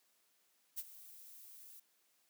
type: noise with ADSR envelope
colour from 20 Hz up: violet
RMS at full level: -40 dBFS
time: 0.76-1.8 s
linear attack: 28 ms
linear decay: 39 ms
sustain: -16 dB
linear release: 7 ms
effects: white hiss -75 dBFS RMS until 2.29 s + high-pass 200 Hz 12 dB/octave